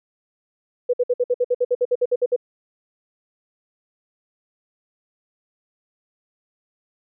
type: tone bursts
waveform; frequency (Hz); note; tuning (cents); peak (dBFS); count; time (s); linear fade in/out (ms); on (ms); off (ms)
sine; 492.1; B4; -6; -15; 15; 0.89-2.363; 10; 45; 57
effects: none